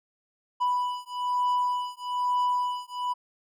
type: beating tone pair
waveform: triangle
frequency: 987.8 / 988.9 Hz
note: B5 / B5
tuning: 0 / +2 cents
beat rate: 1.1 Hz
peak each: -26 dBFS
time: 0.6-3.14 s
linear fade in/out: 20 ms
effects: none